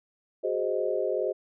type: chord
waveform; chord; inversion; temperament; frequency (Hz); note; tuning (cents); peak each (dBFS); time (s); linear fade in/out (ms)
sine; Ab dominant seventh; third; equal with one note detuned; 373.6 / 415.3 / 523.3 / 622.3; Gb4 / Ab4 / C5 / Eb5; +17 / 0 / 0 / 0; -31 / -31 / -30 / -31; 0.43-1.33; 20
effects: none